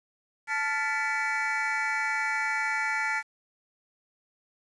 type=tone cluster; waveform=triangle; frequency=875 / 1397 / 1756 / 1984 / 2271 Hz; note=A5 / F6 / A6 / B6 / C#7; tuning=-10 / 0 / -4 / +7 / +41 cents; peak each=-31 dBFS; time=0.47-3.23 s; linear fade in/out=50 ms; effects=resampled to 22050 Hz + 9-bit